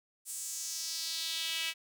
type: tone with high-pass filter sweep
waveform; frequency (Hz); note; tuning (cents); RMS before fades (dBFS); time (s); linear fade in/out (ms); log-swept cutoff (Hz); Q
sawtooth; 326.2; E4; -18; -37; 0.25-1.74; 50; 8700 to 2600; 2.6
effects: none